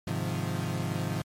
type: chord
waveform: 35% pulse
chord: F minor seventh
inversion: first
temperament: equal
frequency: 103.83 / 130.81 / 155.56 / 174.61 Hz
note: Ab2 / C3 / Eb3 / F3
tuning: 0 / 0 / 0 / 0 cents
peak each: -33 dBFS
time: 0.07-1.22 s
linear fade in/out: 5 ms
effects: MP3 64 kbps